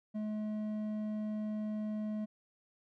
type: tone with hard clipping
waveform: sine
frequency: 213.3 Hz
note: G#3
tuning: 46 cents sharp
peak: -36 dBFS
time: 0.14-2.26 s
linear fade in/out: 20 ms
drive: 6 dB
effects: none